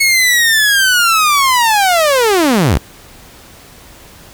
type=linear sweep; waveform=sawtooth; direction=down; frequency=2200 to 46.75 Hz; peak=-5 dBFS; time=0-2.78 s; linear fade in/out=10 ms; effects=pink hiss -39 dBFS RMS until 4.33 s